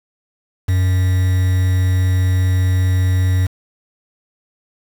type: tone with quantisation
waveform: triangle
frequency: 92.5 Hz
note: F#2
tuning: in tune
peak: -10 dBFS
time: 0.68-3.47 s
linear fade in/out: 10 ms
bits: 5
effects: none